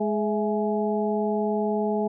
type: harmonic tone with a mistuned harmonic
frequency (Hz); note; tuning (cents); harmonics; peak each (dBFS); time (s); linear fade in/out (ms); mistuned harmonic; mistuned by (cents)
210; G#3; +19; 1 / 2 / 3 / 4; -26 / -26 / -30 / -31; 0-2.08; 10; 3; +72
effects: none